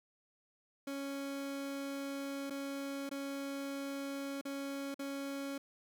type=tone with dropouts; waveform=30% pulse; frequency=277.2 Hz; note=C#4; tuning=in tune; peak=-36 dBFS; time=0.87-5.58 s; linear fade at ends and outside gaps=5 ms; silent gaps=2.499-2.505 / 3.093-3.112 / 4.413-4.452 / 4.944-4.992 s; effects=none